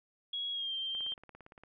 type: tone with pitch glide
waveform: sine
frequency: 3322 to 3156 Hz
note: G#7 to G7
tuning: 0 to +11 cents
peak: -34 dBFS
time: 0.33-1.14 s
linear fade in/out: 5 ms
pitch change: -89 cents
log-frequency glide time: 0.52-0.73 s
type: click train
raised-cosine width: 0.5 ms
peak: -37 dBFS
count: 13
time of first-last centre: 0.95-1.636 s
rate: 17.5 Hz
effects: none